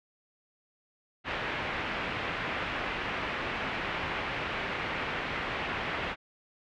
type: low-pass noise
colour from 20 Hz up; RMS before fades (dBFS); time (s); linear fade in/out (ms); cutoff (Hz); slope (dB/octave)
white; -34; 1.24-6.16; 50; 2600; 24
effects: none